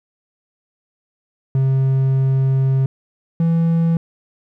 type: tone pair in turn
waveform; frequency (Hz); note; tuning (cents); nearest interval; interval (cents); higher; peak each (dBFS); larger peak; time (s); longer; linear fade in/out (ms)
triangle; 133.5 / 165.97; C3 / E3; +35 / +12; major third; 377; second; -11; neither; 1.55-2.86 / 3.4-3.97; first; 2
effects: none